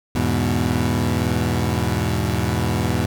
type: chord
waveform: 20% pulse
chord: E major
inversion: none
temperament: equal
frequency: 82.41 / 103.83 / 123.47 Hz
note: E2 / G#2 / B2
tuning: 0 / 0 / 0 cents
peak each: -18 dBFS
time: 0.15-3.06 s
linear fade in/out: 5 ms
effects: none